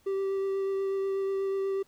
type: tone with vibrato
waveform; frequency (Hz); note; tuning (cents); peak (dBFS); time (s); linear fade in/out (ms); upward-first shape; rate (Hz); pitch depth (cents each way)
triangle; 389.4; G4; -12; -25; 0.06-1.83; 10; triangle; 8.2; 12
effects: pink hiss -65 dBFS RMS until 1.87 s